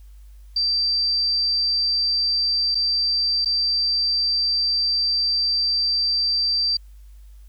sine tone with dropouts, 4684 Hz, D8, 5 cents flat, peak -18 dBFS, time 0.56-6.77 s, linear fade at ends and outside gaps 5 ms, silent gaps 2.747-2.752 / 3.448-3.457 s, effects added 50 Hz sine -41 dBFS peak until 7.48 s + white hiss -63 dBFS RMS until 7.48 s

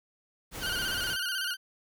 pink noise, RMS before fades -39 dBFS, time 0.51-1.17 s, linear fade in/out 50 ms
20% pulse tone with vibrato, 1489 Hz, F#6, 11 cents sharp, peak -25 dBFS, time 0.6-1.57 s, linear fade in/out 50 ms, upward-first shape square, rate 16 Hz, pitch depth 64 cents each way
effects none

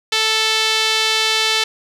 sawtooth tone with band-pass filter, 440 Hz, A4, in tune, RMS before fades -17 dBFS, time 0.12-1.64 s, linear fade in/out 5 ms, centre 3700 Hz, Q 1.7, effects none

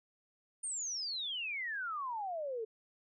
sine exponential sweep, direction down, 9070 to 428.9 Hz, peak -36 dBFS, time 0.63-2.65 s, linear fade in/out 10 ms, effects none

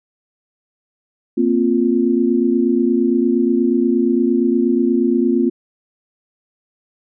sine chord, Bb suspended second, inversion none, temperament equal, 233.1 / 261.6 / 349.2 Hz, Bb3 / C4 / F4, 0 / 0 / 0 cents, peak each -17 dBFS, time 1.37-5.5 s, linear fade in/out 10 ms, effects none

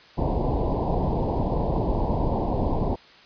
pink low-pass noise, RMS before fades -24 dBFS, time 0.17-2.96 s, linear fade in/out 20 ms, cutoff 990 Hz, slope 96 dB/octave, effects white hiss -50 dBFS RMS until 3.25 s + resampled to 11025 Hz

